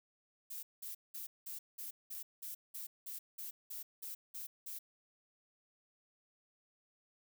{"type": "noise bursts", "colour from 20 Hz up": "violet", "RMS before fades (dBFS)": -45, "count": 14, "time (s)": [0.5, 4.79], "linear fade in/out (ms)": 10, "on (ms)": 130, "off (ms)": 190, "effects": []}